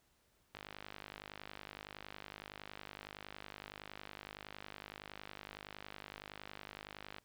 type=click train; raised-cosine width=0.3 ms; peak=-30 dBFS; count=338; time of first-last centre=0.55-7.184 s; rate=50.8 Hz; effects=pink hiss -74 dBFS RMS until 7.24 s